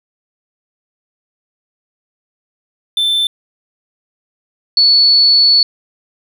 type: tone pair in turn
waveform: triangle / sine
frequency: 3541 / 4430 Hz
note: A7 / C#8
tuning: +10 / -2 cents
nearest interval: major third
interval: 388 cents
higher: second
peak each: -10 / -6 dBFS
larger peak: second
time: 2.97-3.27 / 4.77-5.63 s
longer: second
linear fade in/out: 2 ms
effects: none